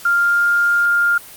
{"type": "tone with pitch glide", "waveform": "sine", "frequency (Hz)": [1396.9, 1405], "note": ["F6", "F6"], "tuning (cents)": [0, 10], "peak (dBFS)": -12, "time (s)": [0.05, 1.18], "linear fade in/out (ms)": 5, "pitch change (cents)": 10, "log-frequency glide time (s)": [0.16, 0.45], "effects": ["white hiss -38 dBFS RMS until 1.36 s", "Opus 48 kbps"]}